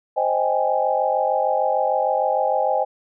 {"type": "chord", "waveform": "sine", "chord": "Ab major seventh", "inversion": "first", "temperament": "equal", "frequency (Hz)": [523.3, 622.3, 784, 830.6], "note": ["C5", "Eb5", "G5", "Ab5"], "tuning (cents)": [0, 0, 0, 0], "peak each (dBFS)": -23, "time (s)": [0.16, 2.85], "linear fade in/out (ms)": 20, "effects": []}